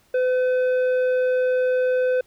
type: tone with tanh clipping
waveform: sine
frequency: 507 Hz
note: B4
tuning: 45 cents sharp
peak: -19 dBFS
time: 0.14-2.21 s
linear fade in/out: 5 ms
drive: 8 dB
effects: pink hiss -60 dBFS RMS until 2.26 s